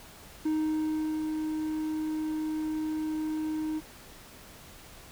triangle tone with ADSR envelope, 311.1 Hz, D#4, in tune, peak -23 dBFS, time 0.45-3.81 s, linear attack 8 ms, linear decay 770 ms, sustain -4 dB, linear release 33 ms, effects pink hiss -50 dBFS RMS until 5.11 s

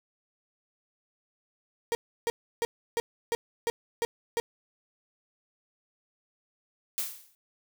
35% pulse tone bursts, 466.2 Hz, A#4, in tune, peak -24 dBFS, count 8, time 1.92-4.4 s, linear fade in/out 0 ms, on 30 ms, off 320 ms
blue noise with exponential decay, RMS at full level -28 dBFS, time 6.98-7.35 s, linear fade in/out 0 ms, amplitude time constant 79 ms
effects none

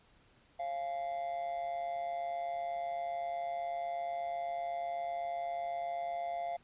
triangle tone with amplitude modulation, 692 Hz, F5, 16 cents flat, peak -30 dBFS, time 0.59-6.57 s, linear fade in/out 10 ms, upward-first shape sine, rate 148 Hz, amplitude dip 60%, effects pink hiss -66 dBFS RMS until 6.63 s + resampled to 8000 Hz

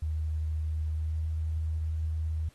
sine tone with pitch glide, 78 to 79.18 Hz, D#2 to D#2, +5 to +31 cents, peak -28 dBFS, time 0.02-2.49 s, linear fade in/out 5 ms, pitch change +26 cents, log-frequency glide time 0.92-1.2 s, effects pink hiss -63 dBFS RMS until 2.54 s + AAC 32 kbps

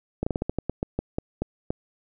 slowing click train, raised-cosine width 2 ms, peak -12 dBFS, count 13, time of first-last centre 0.23-1.705 s, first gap 35 ms, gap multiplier 1.21, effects none

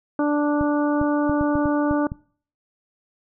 harmonic tone, 293.7 Hz, D4, in tune, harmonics 1 / 2 / 3 / 4 / 5, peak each -19 / -25 / -29 / -31 / -33 dBFS, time 0.19-2.07 s, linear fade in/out 2 ms
clicks, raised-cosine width 5 ms, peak -16 dBFS, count 8, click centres 0.611 / 1.014 / 1.296 / 1.411 / 1.555 / 1.657 / 1.911 / 2.119 s
effects noise-tail reverb RT60 0.5 s tail -24 dB re dry

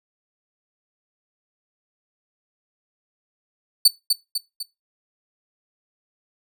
sawtooth tone with echo, 4495 Hz, C#8, 23 cents sharp, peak -6 dBFS, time 3.85-3.88 s, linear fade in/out 5 ms, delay 250 ms, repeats 3, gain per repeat -6 dB, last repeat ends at 4.63 s, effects noise-tail reverb RT60 0.2 s tail -20 dB re dry

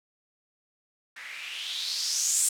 violet noise with low-pass filter sweep, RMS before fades -30 dBFS, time 1.16-2.49 s, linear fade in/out 5 ms, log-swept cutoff 1800 to 8600 Hz, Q 4.3, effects none

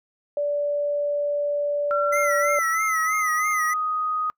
sine tone, 581 Hz, D5, 19 cents flat, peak -21 dBFS, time 0.37-2.59 s, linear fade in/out 2 ms
sine tone with pitch glide, 1361 to 1248 Hz, F6 to D#6, -45 to +5 cents, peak -22 dBFS, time 1.91-4.3 s, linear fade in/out 0 ms, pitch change -150 cents, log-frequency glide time 2.37-3.31 s
square tone with vibrato, 2012 Hz, B6, 32 cents sharp, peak -25 dBFS, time 2.12-3.74 s, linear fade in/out 10 ms, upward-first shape sine, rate 3.1 Hz, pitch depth 93 cents each way
effects noise-tail reverb RT60 0.1 s tail -26 dB re dry

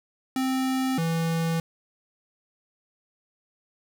square tone pair in turn, 261.6 / 164.8 Hz, C4 / E3, 0 / 0 cents, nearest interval minor sixth, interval 800 cents, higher first, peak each -24 dBFS, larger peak neither, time 0.36-0.98 / 0.98-1.6 s, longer neither, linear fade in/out 2 ms, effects none

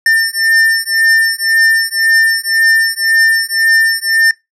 square beating tone pair, 1800 / 1801.9 Hz, A6 / A6, +39 / +41 cents, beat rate 1.9 Hz, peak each -13 dBFS, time 0.06-4.31 s, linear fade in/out 2 ms, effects noise-tail reverb RT60 0.2 s tail -24 dB re dry + low-pass 12000 Hz 12 dB/octave

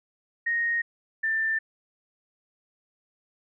sine tone pair in turn, 1864.7 / 1781.9 Hz, A#6 / A6, 0 / +21 cents, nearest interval minor second, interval 79 cents, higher first, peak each -23 dBFS, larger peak neither, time 0.46-0.82 / 1.23-1.59 s, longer neither, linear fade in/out 10 ms, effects none

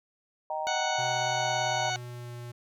sine chord, Eb major, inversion none, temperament just, 622.3 / 777.8 / 933.4 Hz, Eb5 / G5 / Bb5, 0 / -14 / +2 cents, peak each -34 dBFS, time 0.5-1.9 s, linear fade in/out 2 ms
harmonic tone, 740 Hz, F#5, in tune, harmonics 1 / 2 / 3 / 4 / 5 / 6 / 8 / 9, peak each -32 / -35 / -37 / -38 / -39 / -40 / -41 / -42 dBFS, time 0.67-1.96 s, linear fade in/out 0 ms
square tone with pitch glide, 125.7 to 120.51 Hz, B2 to B2, +31 to -42 cents, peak -39 dBFS, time 0.98-2.52 s, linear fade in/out 10 ms, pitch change -73 cents, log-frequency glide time 1.32-2.34 s
effects none

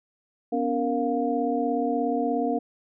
sine tone cluster, 247.6 / 284.4 / 464.6 / 704 Hz, B3 / C#4 / A#4 / F5, +5 / +45 / -6 / +14 cents, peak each -28 dBFS, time 0.52-2.59 s, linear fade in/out 10 ms, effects none

